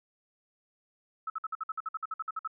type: tone bursts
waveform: sine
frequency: 1300 Hz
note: E6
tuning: 24 cents flat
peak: -31 dBFS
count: 15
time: 1.27-2.476 s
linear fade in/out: 5 ms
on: 30 ms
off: 54 ms
effects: none